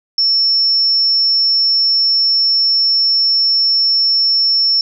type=tone; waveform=sine; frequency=5400 Hz; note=E8; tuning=41 cents sharp; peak=-10 dBFS; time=0.18-4.81 s; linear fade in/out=2 ms; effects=none